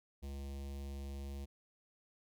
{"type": "tone with notch filter", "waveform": "square", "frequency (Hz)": 69.3, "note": "C#2", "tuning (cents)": 0, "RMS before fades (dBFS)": -44, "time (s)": [0.22, 1.46], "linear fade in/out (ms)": 20, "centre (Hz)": 1400, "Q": 0.73, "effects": []}